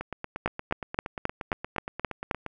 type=two click trains; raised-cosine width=0.5 ms; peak=-18 / -9 dBFS; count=22 / 8; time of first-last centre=0.01-2.463 / 0.46-2.312 s; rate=8.56 / 3.78 Hz; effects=none